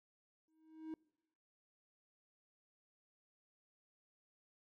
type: tone with exponential growth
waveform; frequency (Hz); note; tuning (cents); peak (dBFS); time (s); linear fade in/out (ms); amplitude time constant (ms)
triangle; 317; D#4; +32; -38; 0.48-0.94; 1; 100
effects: noise-tail reverb RT60 1.0 s tail -26 dB re dry